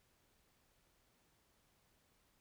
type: silence
effects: pink hiss -75 dBFS RMS until 2.4 s